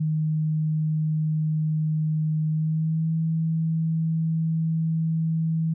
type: tone with pitch glide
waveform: sine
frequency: 155.56 to 161.6 Hz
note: D#3 to E3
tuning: 0 to -34 cents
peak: -21 dBFS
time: 0-5.74 s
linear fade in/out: 10 ms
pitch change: +66 cents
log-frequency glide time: 2.49-3.12 s
effects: none